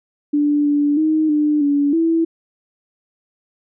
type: tone with pitch steps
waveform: sine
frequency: 292.9 / 290.8 / 312.5 / 299.1 / 286.3 / 328.7 Hz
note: D4 / D4 / D#4 / D4 / D4 / E4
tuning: -5 / -17 / +8 / +32 / -44 / -5 cents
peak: -13 dBFS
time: 0.33-2.25 s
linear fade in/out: 10 ms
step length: 320 ms
effects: none